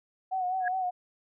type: tone with vibrato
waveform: sine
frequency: 740 Hz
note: F#5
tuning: in tune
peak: -27 dBFS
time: 0.31-0.91 s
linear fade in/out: 20 ms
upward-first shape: sine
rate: 4.9 Hz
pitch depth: 47 cents each way
type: tone with exponential growth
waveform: sine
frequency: 1661.2 Hz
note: G#6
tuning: in tune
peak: -25 dBFS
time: 0.6-0.68 s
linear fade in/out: 2 ms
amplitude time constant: 17 ms
effects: none